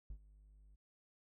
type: tone with ADSR envelope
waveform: triangle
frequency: 50.7 Hz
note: G#1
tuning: 41 cents flat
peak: -40 dBFS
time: 0.1-0.76 s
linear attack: 3 ms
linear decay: 73 ms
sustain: -18 dB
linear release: 13 ms
effects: none